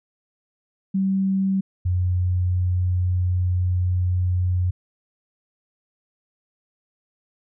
sine tone pair in turn, 192.6 / 90.37 Hz, G3 / F#2, -30 / -40 cents, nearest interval octave + minor second, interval 1310 cents, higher first, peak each -18 dBFS, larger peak neither, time 0.94-1.61 / 1.85-4.71 s, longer second, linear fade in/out 10 ms, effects none

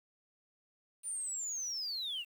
sine linear sweep, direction down, 9400 to 2655 Hz, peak -34 dBFS, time 1.03-2.25 s, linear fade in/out 50 ms, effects tanh soft clip ceiling -34 dBFS + 10-bit

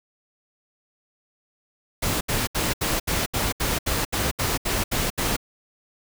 pink noise bursts, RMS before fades -24 dBFS, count 13, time 2.02-5.366 s, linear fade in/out 10 ms, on 190 ms, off 73 ms, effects none

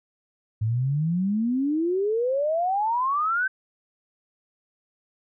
sine exponential sweep, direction up, 105.4 to 1568 Hz, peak -21 dBFS, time 0.61-3.48 s, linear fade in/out 10 ms, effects none

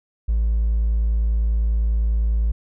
triangle tone with hard clipping, 55 Hz, A1, in tune, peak -16 dBFS, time 0.28-2.52 s, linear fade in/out 10 ms, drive 2 dB, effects none

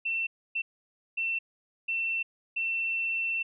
sine tone bursts at uneven times, 2692 Hz, E7, 36 cents sharp, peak -27 dBFS, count 5, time 0.05-0.27 / 0.55-0.62 / 1.17-1.39 / 1.88-2.23 / 2.56-3.43 s, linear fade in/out 10 ms, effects none

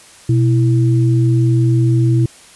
sine tone pair together, 123.47 / 329.6 Hz, B2 / E4, 0 / 0 cents, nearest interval octave + perfect fourth, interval 1700 cents, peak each -10 / -18 dBFS, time 0.29-2.26 s, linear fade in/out 5 ms, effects white hiss -42 dBFS RMS until 2.55 s + resampled to 24000 Hz

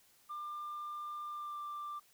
sine tone with pitch glide, 1195 to 1181.3 Hz, D6 to D6, +30 to +10 cents, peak -38 dBFS, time 0.29-2 s, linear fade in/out 20 ms, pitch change -20 cents, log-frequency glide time 1.29-1.61 s, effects tanh soft clip ceiling -38 dBFS + white hiss -67 dBFS RMS until 2.13 s

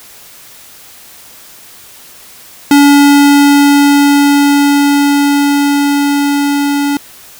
square tone with level ramp, 285.2 Hz, C#4, 49 cents sharp, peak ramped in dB -3 to -11 dBFS, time 2.71-6.97 s, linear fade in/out 2 ms, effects white hiss -36 dBFS RMS until 7.39 s

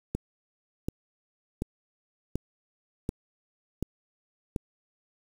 click train, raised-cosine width 3 ms, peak -16 dBFS, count 7, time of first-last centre 0.15-4.562 s, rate 1.36 Hz, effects 7-bit

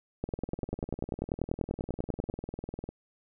two click trains, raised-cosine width 2 ms, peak -24 / -17 dBFS, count 53 / 22, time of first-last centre 0.29-2.89 / 0.24-2.299 s, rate 20 / 10.2 Hz, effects none

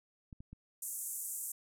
clicks, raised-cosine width 5 ms, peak -36 dBFS, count 3, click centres 0.328 / 0.405 / 0.53 s
pink band-pass noise, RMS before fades -41 dBFS, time 0.82-1.52 s, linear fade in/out 5 ms, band 7200 to 14000 Hz, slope 48 dB/octave
effects none

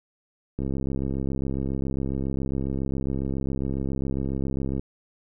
click train, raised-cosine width 3 ms, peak -16 dBFS, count 284, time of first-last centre 0.59-4.795 s, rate 67.3 Hz, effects none

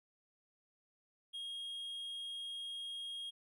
triangle tone, 3260 Hz, G#7, 33 cents flat, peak -40 dBFS, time 1.33-3.31 s, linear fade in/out 20 ms, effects none

